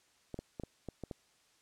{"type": "clicks", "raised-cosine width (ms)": 2, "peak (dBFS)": -27, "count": 7, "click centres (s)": [0.343, 0.39, 0.598, 0.636, 0.887, 1.037, 1.112], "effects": ["white hiss -69 dBFS RMS until 1.61 s", "low-pass 8000 Hz 12 dB/octave"]}